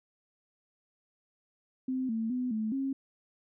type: tone with pitch steps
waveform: sine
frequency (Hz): 258.9 / 224.3 / 251.1 / 217.9 / 270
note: C4 / A3 / B3 / A3 / C#4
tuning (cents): -18 / +34 / +29 / -17 / -45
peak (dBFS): -29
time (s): 1.88-2.93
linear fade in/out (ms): 5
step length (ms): 210
effects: none